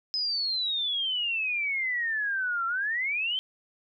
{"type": "exponential two-way sweep", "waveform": "sine", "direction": "down then up", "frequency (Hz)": [5110, 1340, 3163], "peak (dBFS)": -26, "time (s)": [0.14, 3.39], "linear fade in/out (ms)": 0, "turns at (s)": 2.66, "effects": []}